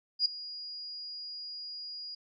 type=tone with ADSR envelope; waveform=sine; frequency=4870 Hz; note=D#8; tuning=38 cents flat; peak=-21 dBFS; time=0.19-2.15 s; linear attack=65 ms; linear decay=6 ms; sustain=-18 dB; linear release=7 ms; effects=none